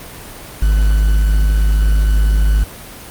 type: tone with quantisation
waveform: triangle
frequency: 51.91 Hz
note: G#1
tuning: in tune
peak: -7 dBFS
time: 0.62-2.64 s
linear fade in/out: 5 ms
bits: 5
effects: pink hiss -33 dBFS RMS until 3.1 s + Opus 32 kbps